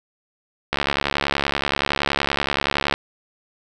click train, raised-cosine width 0.3 ms, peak -3 dBFS, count 157, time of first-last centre 0.73-2.94 s, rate 70.6 Hz, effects none

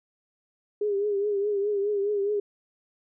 sine tone with vibrato, 407.3 Hz, G#4, 34 cents flat, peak -23 dBFS, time 0.81-2.4 s, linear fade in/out 5 ms, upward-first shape triangle, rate 4.8 Hz, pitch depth 70 cents each way, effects none

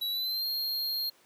square tone with pitch glide, 3918 to 4224 Hz, B7 to C8, -15 to +16 cents, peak -30 dBFS, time 0.01-1.1 s, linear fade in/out 10 ms, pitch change +131 cents, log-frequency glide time 0.11-0.46 s, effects pink hiss -62 dBFS RMS until 1.25 s + high-pass 300 Hz 12 dB/octave

